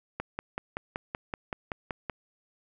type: click train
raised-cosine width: 0.5 ms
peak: -17 dBFS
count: 11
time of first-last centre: 0.2-2.098 s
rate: 5.27 Hz
effects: none